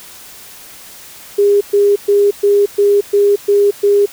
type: tone bursts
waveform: sine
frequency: 406.1 Hz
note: G#4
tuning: 39 cents flat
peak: -7 dBFS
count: 8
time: 1.38-4.06 s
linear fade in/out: 10 ms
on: 230 ms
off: 120 ms
effects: white hiss -36 dBFS RMS until 4.12 s